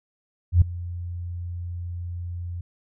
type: tone with ADSR envelope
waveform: sine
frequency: 87.31 Hz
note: F2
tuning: in tune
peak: -9 dBFS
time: 0.52-2.61 s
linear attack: 95 ms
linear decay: 6 ms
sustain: -20 dB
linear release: 4 ms
effects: none